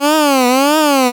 15% pulse tone with vibrato, 277.2 Hz, C#4, in tune, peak -3 dBFS, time 0-1.12 s, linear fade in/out 50 ms, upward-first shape triangle, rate 1.6 Hz, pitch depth 230 cents each way, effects none

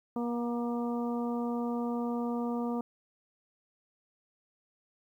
harmonic tone with a mistuned harmonic, 238.5 Hz, A#3, 40 cents sharp, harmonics 1 / 2 / 3 / 4 / 5, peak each -31 / -37 / -41 / -43 / -45 dBFS, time 0.16-2.81 s, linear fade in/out 2 ms, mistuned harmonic 4, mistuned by -18 cents, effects 11-bit

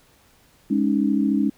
sine chord, Ab suspended fourth, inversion none, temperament equal, 207.7 / 277.2 / 311.1 Hz, Ab3 / Db4 / Eb4, 0 / 0 / 0 cents, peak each -21 / -21 / -24 dBFS, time 0.7-1.5 s, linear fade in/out 10 ms, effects pink hiss -57 dBFS RMS until 1.57 s

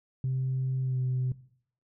sine tone with pitch glide, 130.81 to 127.9 Hz, C3 to C3, 0 to -39 cents, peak -25 dBFS, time 0.24-1.32 s, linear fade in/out 2 ms, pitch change -39 cents, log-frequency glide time 0.82-0.99 s, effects noise-tail reverb RT60 0.6 s tail -19 dB re dry + tanh soft clip ceiling -23 dBFS

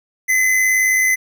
square tone with amplitude modulation, 2034 Hz, C7, 50 cents flat, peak -12 dBFS, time 0.28-1.16 s, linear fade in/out 20 ms, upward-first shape sine, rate 98.8 Hz, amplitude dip 35%, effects none

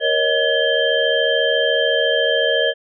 sine tone cluster, 470.5 / 551 / 625 / 1699 / 3146 Hz, A#4 / C#5 / D#5 / G#6 / G7, +16 / -11 / +8 / +39 / +6 cents, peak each -21 dBFS, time 0-2.74 s, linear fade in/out 50 ms, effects none

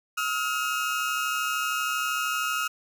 30% pulse tone pair together, 1278 / 1410.9 Hz, D#6 / F6, +46 / +17 cents, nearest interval major second, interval 171 cents, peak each -26 dBFS, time 0.17-2.68 s, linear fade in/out 10 ms, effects none

